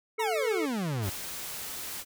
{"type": "harmonic tone", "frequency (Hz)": 439.8, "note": "A4", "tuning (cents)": -1, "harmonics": [1, 3, 5], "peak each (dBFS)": [-30, -42, -37], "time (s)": [0.18, 0.66], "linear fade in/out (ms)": 10}
{"type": "exponential sweep", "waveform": "40% pulse", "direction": "down", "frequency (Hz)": [993, 88.9], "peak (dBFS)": -28, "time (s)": [0.19, 1.1], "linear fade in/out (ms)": 10}
{"type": "noise", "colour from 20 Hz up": "white", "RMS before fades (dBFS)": -38, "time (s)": [1.01, 2.05], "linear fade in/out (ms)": 50}
{"effects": []}